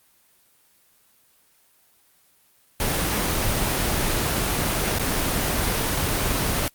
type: noise with dropouts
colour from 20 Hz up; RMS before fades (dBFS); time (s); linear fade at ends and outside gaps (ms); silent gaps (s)
pink; -23; 2.8-6.68; 2; 4.986-4.995
effects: white hiss -60 dBFS RMS until 6.74 s + Opus 24 kbps